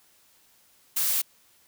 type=noise; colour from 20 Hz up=blue; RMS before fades=-25 dBFS; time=0.96-1.22 s; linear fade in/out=10 ms; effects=white hiss -61 dBFS RMS until 1.67 s